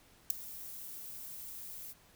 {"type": "noise with ADSR envelope", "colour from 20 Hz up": "violet", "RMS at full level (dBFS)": -24, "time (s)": [0.3, 1.94], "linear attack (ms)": 4, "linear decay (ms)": 6, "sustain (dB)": -22, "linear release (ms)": 30, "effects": ["pink hiss -63 dBFS RMS until 2.15 s"]}